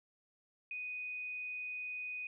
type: tone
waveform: sine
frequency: 2489 Hz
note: D#7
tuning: in tune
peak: -39 dBFS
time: 0.71-2.27 s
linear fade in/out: 2 ms
effects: none